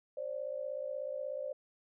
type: tone pair together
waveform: sine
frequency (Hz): 530.8 / 587.3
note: C5 / D5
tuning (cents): +25 / 0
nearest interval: major second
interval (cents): 175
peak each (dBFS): -39 / -39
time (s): 0.17-1.53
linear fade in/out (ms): 5
effects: none